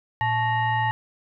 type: tone with frequency modulation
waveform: sine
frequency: 871 Hz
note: A5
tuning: 18 cents flat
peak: -20 dBFS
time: 0.21-0.91 s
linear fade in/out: 0 ms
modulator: 988 Hz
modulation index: 1
effects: none